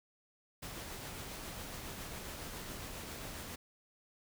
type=noise with tremolo; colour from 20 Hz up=pink; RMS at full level=-44 dBFS; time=0.62-3.56 s; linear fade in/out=10 ms; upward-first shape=triangle; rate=7.3 Hz; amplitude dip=25%; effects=none